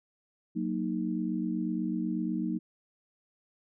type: chord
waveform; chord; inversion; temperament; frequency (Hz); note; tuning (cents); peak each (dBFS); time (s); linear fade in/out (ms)
sine; D# minor; first; equal; 185 / 233.1 / 311.1; F#3 / A#3 / D#4; 0 / 0 / 0; -33; 0.55-2.59; 20
effects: none